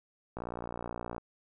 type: click train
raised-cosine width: 1 ms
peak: -24 dBFS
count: 49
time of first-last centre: 0.37-1.181 s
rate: 59.2 Hz
effects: none